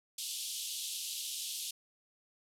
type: band-pass noise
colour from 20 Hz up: pink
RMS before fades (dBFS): -40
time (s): 0.18-1.71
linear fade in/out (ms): 5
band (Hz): 3000 to 13000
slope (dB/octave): 48
effects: none